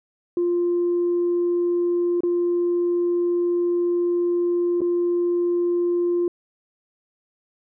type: tone with dropouts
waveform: sine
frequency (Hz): 349.2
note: F4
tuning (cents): 0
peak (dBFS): -17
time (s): 0.37-6.28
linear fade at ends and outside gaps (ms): 2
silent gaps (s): 2.206-2.234 / 4.807-4.816
effects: tanh soft clip ceiling -15 dBFS